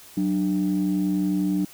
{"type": "tone pair together", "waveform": "sine", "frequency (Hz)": [186.8, 298], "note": ["F#3", "D4"], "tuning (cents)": [17, 25], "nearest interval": "minor sixth", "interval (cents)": 808, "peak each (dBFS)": -22, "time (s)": [0.17, 1.65], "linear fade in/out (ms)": 5, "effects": ["tanh soft clip ceiling -15 dBFS", "white hiss -47 dBFS RMS until 1.73 s"]}